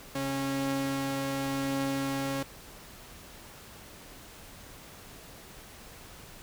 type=tone pair together; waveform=sawtooth; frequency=136.4 / 273.7 Hz; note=C#3 / C#4; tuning=-28 / -22 cents; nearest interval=octave; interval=1206 cents; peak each=-33 / -26 dBFS; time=0.15-2.43 s; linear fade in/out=5 ms; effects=pink hiss -49 dBFS RMS until 6.42 s